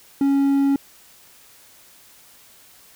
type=tone; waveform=triangle; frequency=277.2 Hz; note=C#4; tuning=in tune; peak=-13 dBFS; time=0.21-0.76 s; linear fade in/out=2 ms; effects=white hiss -50 dBFS RMS until 2.95 s